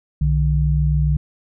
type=tone pair together; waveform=sine; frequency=62.85 / 150.1 Hz; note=B1 / D3; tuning=+31 / +38 cents; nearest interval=octave + minor third; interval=1507 cents; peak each=-17 dBFS; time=0.21-1.17 s; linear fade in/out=5 ms; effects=none